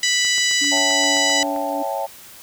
harmonic tone, 987.8 Hz, B5, in tune, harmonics 2 / 3 / 4 / 5 / 6 / 7 / 8, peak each -21 / -23 / -24 / -25 / -26 / -26 / -27 dBFS, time 0.03-1.43 s, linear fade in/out 2 ms
click train, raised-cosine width 0.5 ms, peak -22 dBFS, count 11, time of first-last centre 0.25-1.562 s, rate 7.62 Hz
sine tone with tremolo, 286.6 Hz, D4, 42 cents flat, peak -25 dBFS, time 0.61-1.83 s, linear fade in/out 10 ms, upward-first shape sine, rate 2.6 Hz, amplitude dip 40%
sine chord, A dominant seventh, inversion first, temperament equal, 554.4 / 659.3 / 784 / 880 Hz, C#5 / E5 / G5 / A5, 0 / 0 / 0 / 0 cents, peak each -27 dBFS, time 0.71-2.07 s, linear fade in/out 20 ms
effects white hiss -42 dBFS RMS until 2.42 s

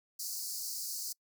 pink high-pass noise, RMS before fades -39 dBFS, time 0.19-1.13 s, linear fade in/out 10 ms, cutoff 4400 Hz, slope 96 dB/octave, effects noise-tail reverb RT60 0.1 s tail -26 dB re dry

